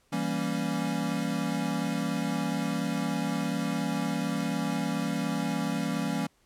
square chord, E diminished seventh, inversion none, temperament equal with one note detuned, 166.06 / 196 / 233.1 / 277.2 Hz, E3 / G3 / Bb3 / Db4, +13 / 0 / 0 / 0 cents, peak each -34 dBFS, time 0.12-6.27 s, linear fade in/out 10 ms, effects pink hiss -67 dBFS RMS until 6.45 s + low-pass 12000 Hz 12 dB/octave

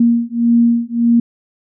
sine beating tone pair, 233.9 / 235.6 Hz, A#3 / A#3, +6 / +19 cents, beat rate 1.7 Hz, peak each -13 dBFS, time 0-1.2 s, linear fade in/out 5 ms, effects none

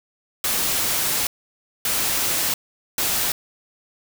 white noise bursts at uneven times, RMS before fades -22 dBFS, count 3, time 0.44-1.27 / 1.85-2.54 / 2.98-3.32 s, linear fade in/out 2 ms, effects none

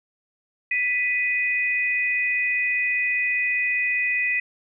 sine tone pair together, 1980 / 2495 Hz, B6 / D#7, +4 / +4 cents, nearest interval major third, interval 400 cents, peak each -23 dBFS, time 0.71-4.4 s, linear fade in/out 5 ms, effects none

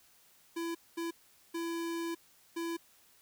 square tone bursts at uneven times, 335 Hz, E4, 28 cents sharp, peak -35 dBFS, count 4, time 0.56-0.75 / 0.97-1.11 / 1.54-2.15 / 2.56-2.77 s, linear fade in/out 10 ms, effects white hiss -64 dBFS RMS until 3.21 s

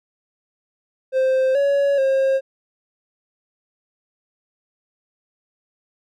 triangle tone with pitch steps, 523 / 562 / 536 Hz, C5 / C#5 / C5, -1 / +24 / +42 cents, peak -13 dBFS, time 1.12-2.41 s, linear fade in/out 50 ms, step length 430 ms, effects none

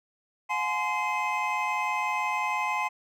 triangle tone cluster, 720 / 846 / 1034 / 2079 / 2549 Hz, F#5 / G#5 / C6 / C7 / D#7, -47 / +32 / -21 / -12 / +41 cents, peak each -35 / -29 / -28 / -32 / -33 dBFS, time 0.49-2.89 s, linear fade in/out 20 ms, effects none

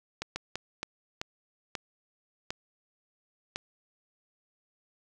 slowing click train, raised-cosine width 0.2 ms, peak -16 dBFS, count 8, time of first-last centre 0.22-3.559 s, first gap 140 ms, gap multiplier 1.4, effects none

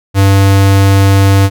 square tone, 98 Hz, G2, in tune, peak -5 dBFS, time 0.14-1.5 s, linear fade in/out 50 ms, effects none

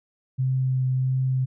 sine tone with vibrato, 130 Hz, C3, 11 cents flat, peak -20 dBFS, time 0.38-1.46 s, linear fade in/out 20 ms, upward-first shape triangle, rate 1.5 Hz, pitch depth 12 cents each way, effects none

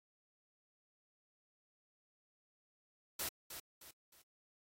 white noise with echo, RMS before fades -40 dBFS, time 3.19-3.29 s, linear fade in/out 5 ms, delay 310 ms, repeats 3, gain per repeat -8 dB, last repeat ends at 4.22 s, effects AAC 48 kbps

